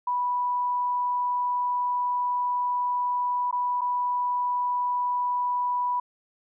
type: tone with dropouts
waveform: sine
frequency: 984 Hz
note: B5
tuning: 7 cents flat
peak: -23 dBFS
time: 0.07-6 s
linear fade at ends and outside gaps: 5 ms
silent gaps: 3.512-3.526 / 3.81-3.815 s
effects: none